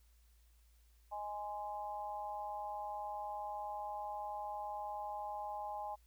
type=harmonic tone; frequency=207.7 Hz; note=G#3; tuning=in tune; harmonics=3 / 4 / 5; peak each=-48 / -41 / -49 dBFS; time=1.11-5.96 s; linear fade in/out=20 ms; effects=added 57 Hz sine -64 dBFS peak until 6.06 s + white hiss -75 dBFS RMS until 6.06 s